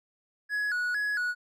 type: tone with vibrato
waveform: triangle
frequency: 1568 Hz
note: G6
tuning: in tune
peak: -25 dBFS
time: 0.49-1.35 s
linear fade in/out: 50 ms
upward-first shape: square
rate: 2.2 Hz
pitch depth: 120 cents each way
effects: none

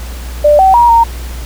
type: tone with pitch steps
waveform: sine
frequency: 592 / 765 / 951 / 925 Hz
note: D5 / G5 / A#5 / A#5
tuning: +14 / -42 / +34 / -14 cents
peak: -3 dBFS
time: 0.44-1.04 s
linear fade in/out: 10 ms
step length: 150 ms
effects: added 60 Hz sine -21 dBFS peak until 1.45 s + pink hiss -31 dBFS RMS until 1.45 s

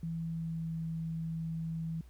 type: tone with pitch glide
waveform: sine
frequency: 164.81 to 162.92 Hz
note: E3 to E3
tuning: 0 to -20 cents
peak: -34 dBFS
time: 0.03-2.01 s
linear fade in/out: 2 ms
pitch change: -20 cents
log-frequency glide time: 0.16-0.77 s
effects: added 60 Hz sine -51 dBFS peak until 2.09 s + pink hiss -68 dBFS RMS until 2.09 s

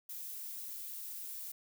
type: noise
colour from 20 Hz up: violet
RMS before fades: -44 dBFS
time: 0.09-1.52 s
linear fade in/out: 5 ms
effects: none

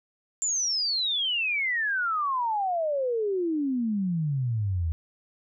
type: exponential sweep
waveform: sine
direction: down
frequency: 7290 to 77.78 Hz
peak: -24 dBFS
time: 0.42-4.92 s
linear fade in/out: 0 ms
effects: none

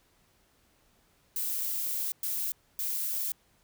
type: noise bursts at uneven times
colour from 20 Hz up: violet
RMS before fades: -32 dBFS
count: 3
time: 1.36-2.12 / 2.23-2.52 / 2.79-3.32 s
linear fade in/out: 2 ms
effects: pink hiss -67 dBFS RMS until 3.63 s

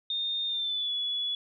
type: tone with pitch glide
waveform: sine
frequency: 3650 to 3406 Hz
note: A#7 to G#7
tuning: -37 to +43 cents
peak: -28 dBFS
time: 0.1-1.35 s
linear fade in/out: 2 ms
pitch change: -120 cents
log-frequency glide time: 0.47-0.92 s
effects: none

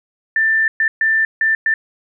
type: tone bursts at uneven times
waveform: sine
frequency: 1779 Hz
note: A6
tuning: 19 cents sharp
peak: -12 dBFS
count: 5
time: 0.36-0.68 / 0.8-0.88 / 1.01-1.25 / 1.41-1.55 / 1.66-1.74 s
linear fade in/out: 2 ms
effects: none

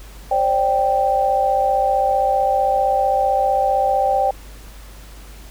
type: chord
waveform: sine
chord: C suspended second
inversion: none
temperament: equal with one note detuned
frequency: 531.8 / 587.3 / 784 Hz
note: C5 / D5 / G5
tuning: +28 / 0 / 0 cents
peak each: -21 / -22 / -16 dBFS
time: 0.31-4.31 s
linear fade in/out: 5 ms
effects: added 50 Hz sine -37 dBFS peak until 5.5 s + pink hiss -44 dBFS RMS until 5.5 s

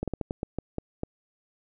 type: slowing click train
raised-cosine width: 2 ms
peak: -16 dBFS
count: 9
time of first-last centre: 0.03-1.034 s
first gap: 47 ms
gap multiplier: 1.27
effects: none

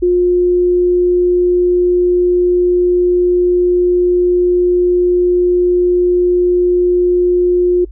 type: tone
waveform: sine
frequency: 356.3 Hz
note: F4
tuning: 35 cents sharp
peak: -8 dBFS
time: 0.02-7.85 s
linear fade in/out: 10 ms
effects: noise-tail reverb RT60 0.1 s tail -22 dB re dry + added 50 Hz sine -29 dBFS peak until 7.91 s

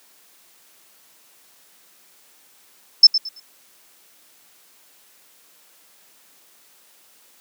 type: tone with echo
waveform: sine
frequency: 5274 Hz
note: E8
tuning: in tune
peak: -3 dBFS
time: 3.03-3.07 s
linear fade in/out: 5 ms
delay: 110 ms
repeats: 3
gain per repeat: -12 dB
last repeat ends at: 3.4 s
effects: white hiss -54 dBFS RMS until 7.4 s + high-pass 200 Hz 12 dB/octave

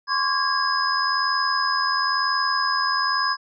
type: tone cluster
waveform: sine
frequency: 1044 / 1125 / 1637 / 5050 Hz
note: C6 / C#6 / G#6 / D#8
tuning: -4 / +25 / -25 / +25 cents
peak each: -25 dBFS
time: 0.07-3.37 s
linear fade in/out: 50 ms
effects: none

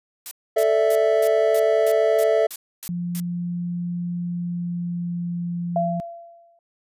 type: noise bursts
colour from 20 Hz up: blue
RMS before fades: -32 dBFS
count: 10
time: 0.26-3.2 s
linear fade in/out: 0 ms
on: 51 ms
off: 270 ms
type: chord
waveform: triangle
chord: A suspended fourth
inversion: none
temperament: equal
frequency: 440 / 587.3 / 659.3 Hz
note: A4 / D5 / E5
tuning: 0 / 0 / 0 cents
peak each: -18 / -21 / -17 dBFS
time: 0.56-2.47 s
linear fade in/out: 10 ms
type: tone with pitch glide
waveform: sine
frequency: 174.61 to 173.2 Hz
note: F3 to F3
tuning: 0 to -14 cents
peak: -24 dBFS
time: 2.89-6 s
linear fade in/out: 0 ms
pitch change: -14 cents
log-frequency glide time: 4.15-5.51 s
type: tone with exponential decay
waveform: sine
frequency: 681 Hz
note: F5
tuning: 44 cents flat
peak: -17 dBFS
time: 5.76-6.59 s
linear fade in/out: 2 ms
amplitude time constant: 180 ms
effects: resampled to 32000 Hz

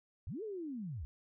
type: linear two-way sweep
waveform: sine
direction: up then down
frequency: 58.7 to 453.1 to 58.7 Hz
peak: -39 dBFS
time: 0.27-1.05 s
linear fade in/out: 0 ms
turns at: 0.43 s
effects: none

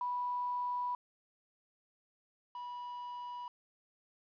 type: tone pair in turn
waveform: sine / triangle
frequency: 983 / 976.8 Hz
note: B5 / B5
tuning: -8 / -19 cents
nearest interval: unison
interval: 11 cents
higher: first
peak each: -33 / -39 dBFS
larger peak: first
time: 0.01-0.95 / 2.55-3.48 s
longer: first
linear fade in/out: 2 ms
effects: resampled to 11025 Hz + 11-bit

